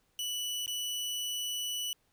sawtooth tone with dropouts, 2960 Hz, F#7, in tune, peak -30 dBFS, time 0.19-1.93 s, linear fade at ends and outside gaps 1 ms, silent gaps 0.661-0.678 s, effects pink hiss -73 dBFS RMS until 2.12 s

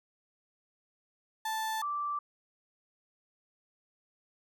35% pulse / sine tone pair in turn, 880 / 1169.6 Hz, A5 / D6, 0 / -7 cents, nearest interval perfect fourth, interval 493 cents, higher second, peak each -30 / -31 dBFS, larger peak first, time 1.45-1.82 / 1.82-2.19 s, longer neither, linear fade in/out 5 ms, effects none

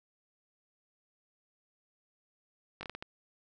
slowing click train, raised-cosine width 0.3 ms, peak -24 dBFS, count 6, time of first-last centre 2.81-3.025 s, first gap 20 ms, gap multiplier 1.39, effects none

